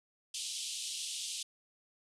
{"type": "band-pass noise", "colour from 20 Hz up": "pink", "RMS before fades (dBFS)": -40, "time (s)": [0.34, 1.43], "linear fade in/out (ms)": 5, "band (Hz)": [2900, 10000], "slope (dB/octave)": 48, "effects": []}